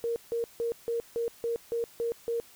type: tone bursts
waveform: sine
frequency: 466.2 Hz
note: A#4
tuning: in tune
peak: -27 dBFS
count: 9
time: 0.04-2.4 s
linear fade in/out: 0 ms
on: 120 ms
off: 160 ms
effects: white hiss -55 dBFS RMS until 2.55 s